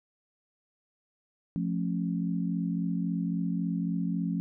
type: chord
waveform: sine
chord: F augmented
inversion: none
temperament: just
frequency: 174.61 / 218.3 / 272.8 Hz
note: F3 / A3 / C#4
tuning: 0 / -13 / -28 cents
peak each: -29 / -34 / -34 dBFS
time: 1.56-4.4 s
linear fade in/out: 0 ms
effects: none